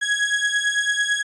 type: beating tone pair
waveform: 35% pulse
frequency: 1661.2 / 1670.2 Hz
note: G#6 / G#6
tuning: 0 / +9 cents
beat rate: 9 Hz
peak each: -20 / -21 dBFS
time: 0.01-1.23 s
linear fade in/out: 20 ms
effects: resampled to 24000 Hz